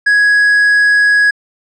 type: tone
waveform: triangle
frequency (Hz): 1667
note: G#6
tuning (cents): +6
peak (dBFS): -5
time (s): 0.06-1.31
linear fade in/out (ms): 10
effects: resampled to 22050 Hz